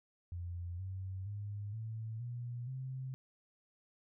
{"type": "tone with pitch steps", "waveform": "sine", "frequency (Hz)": [87.31, 94.66, 102.64, 111.28, 120.65, 130.82], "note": ["F2", "F#2", "G#2", "A2", "B2", "C3"], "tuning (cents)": [0, 40, -20, 20, -40, 0], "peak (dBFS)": -39, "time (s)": [0.32, 3.14], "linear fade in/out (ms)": 0, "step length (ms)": 470, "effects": []}